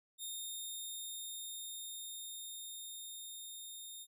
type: tone with level ramp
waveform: 15% pulse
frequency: 3670 Hz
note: A#7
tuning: 28 cents flat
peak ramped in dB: -34 to -40 dBFS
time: 0.18-4.07 s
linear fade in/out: 50 ms
effects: none